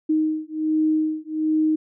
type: beating tone pair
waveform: sine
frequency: 311.1 / 312.4 Hz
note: D#4 / D#4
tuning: 0 / +7 cents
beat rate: 1.3 Hz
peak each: -22 dBFS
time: 0.09-1.76 s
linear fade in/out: 10 ms
effects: none